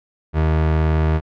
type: tone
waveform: 30% pulse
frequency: 78.5 Hz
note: D#2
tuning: 16 cents sharp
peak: -12 dBFS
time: 0.33-1.21 s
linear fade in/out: 50 ms
effects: low-pass 2000 Hz 12 dB/octave